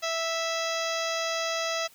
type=harmonic tone with a mistuned harmonic; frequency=658 Hz; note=E5; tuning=3 cents flat; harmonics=1 / 2 / 3 / 4 / 5 / 6 / 7 / 8 / 9 / 10; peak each=-31 / -34 / -36 / -37 / -38 / -39 / -39 / -40 / -41 / -41 dBFS; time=0.02-1.88 s; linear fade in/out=20 ms; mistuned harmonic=7; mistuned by=+88 cents; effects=white hiss -56 dBFS RMS until 1.94 s